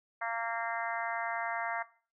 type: harmonic tone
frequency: 230.3 Hz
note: A#3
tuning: 21 cents flat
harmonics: 3 / 4 / 5 / 6 / 7 / 8 / 9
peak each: -38 / -39 / -40 / -41 / -41 / -42 / -43 dBFS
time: 0.21-1.83 s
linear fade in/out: 10 ms
effects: noise-tail reverb RT60 0.4 s tail -18 dB re dry